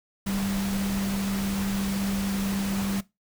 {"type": "tone in noise", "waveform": "sine", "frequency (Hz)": 196.8, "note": "G3", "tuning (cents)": 7, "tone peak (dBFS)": -26, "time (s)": [0.26, 3.01], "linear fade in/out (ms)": 10, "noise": "pink", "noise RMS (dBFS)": -34, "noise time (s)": [0.26, 3.01], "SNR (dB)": 5, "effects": ["noise-tail reverb RT60 0.2 s tail -19 dB re dry"]}